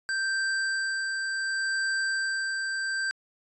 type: tone with tremolo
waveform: square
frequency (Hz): 1568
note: G6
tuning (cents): 0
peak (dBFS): -26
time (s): 0.09-3.11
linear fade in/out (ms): 0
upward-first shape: sine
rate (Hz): 0.68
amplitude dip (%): 30
effects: resampled to 22050 Hz